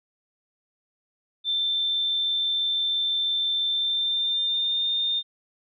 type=tone with pitch glide; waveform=sine; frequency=3557 to 3628 Hz; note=A7 to A#7; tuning=+18 to -48 cents; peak=-22 dBFS; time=1.44-5.23 s; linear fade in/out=50 ms; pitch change=+34 cents; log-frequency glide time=3.67-4.9 s; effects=none